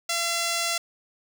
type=tone; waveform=5% pulse; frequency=680 Hz; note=F5; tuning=46 cents flat; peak=-13 dBFS; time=0.09-0.78 s; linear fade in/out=5 ms; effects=none